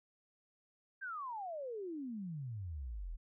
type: exponential sweep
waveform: sine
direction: down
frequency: 1622 to 37.04 Hz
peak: -40 dBFS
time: 1.01-3.17 s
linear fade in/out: 20 ms
effects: none